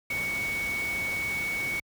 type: tone in noise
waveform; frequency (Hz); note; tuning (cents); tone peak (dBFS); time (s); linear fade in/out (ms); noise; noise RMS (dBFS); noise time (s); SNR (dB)
sine; 2229; C#7; +9; -28; 0.1-1.8; 5; pink; -38; 0.1-1.8; +7
effects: high-pass 60 Hz 12 dB/octave